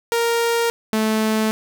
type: tone pair in turn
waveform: sawtooth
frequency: 466.2 / 218.2 Hz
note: A#4 / A3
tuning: 0 / -14 cents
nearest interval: octave + minor second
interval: 1314 cents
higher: first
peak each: -13 dBFS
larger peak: neither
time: 0.12-0.7 / 0.93-1.51 s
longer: neither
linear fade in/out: 0 ms
effects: none